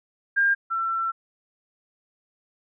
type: tone pair in turn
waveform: sine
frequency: 1605 / 1345 Hz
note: G6 / E6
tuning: +40 / +34 cents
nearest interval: minor third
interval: 306 cents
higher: first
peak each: -17 / -23 dBFS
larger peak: first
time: 0.36-0.55 / 0.7-1.12 s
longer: second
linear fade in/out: 20 ms
effects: none